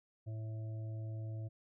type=harmonic tone; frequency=110 Hz; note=A2; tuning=in tune; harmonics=1 / 3 / 5 / 6; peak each=-39 / -55 / -59 / -58 dBFS; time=0.26-1.49 s; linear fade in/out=20 ms; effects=none